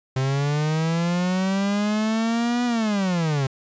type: linear two-way sweep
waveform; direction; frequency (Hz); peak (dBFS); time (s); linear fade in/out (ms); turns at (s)
45% pulse; up then down; 130 to 245.4 to 130; -20; 0.16-3.47; 5; 2.65
effects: resampled to 16000 Hz + 10-bit